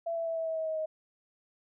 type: tone with pitch steps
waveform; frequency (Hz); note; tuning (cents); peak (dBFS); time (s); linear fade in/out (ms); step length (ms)
sine; 670 / 663.8 / 657.7 / 651.7 / 645.7 / 639.7 / 633.9 / 628; E5 / E5 / E5 / E5 / E5 / D#5 / D#5 / D#5; +28 / +12 / -4 / -20 / -36 / +48 / +32 / +16; -30; 0.06-0.86; 10; 100
effects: none